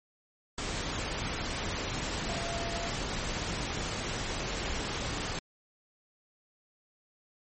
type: tone in noise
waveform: sine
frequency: 680 Hz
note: F5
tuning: 46 cents flat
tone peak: -38 dBFS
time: 2.29-2.9 s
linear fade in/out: 2 ms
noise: pink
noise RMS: -34 dBFS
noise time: 0.58-5.39 s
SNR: -7 dB
effects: MP3 32 kbps